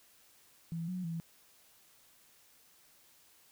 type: tone with pitch steps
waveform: sine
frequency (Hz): 166.3 / 182.5 / 165.9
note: E3 / F#3 / E3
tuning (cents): +16 / -24 / +11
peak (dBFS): -35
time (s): 0.72-1.2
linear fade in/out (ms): 0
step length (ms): 160
effects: white hiss -64 dBFS RMS until 3.51 s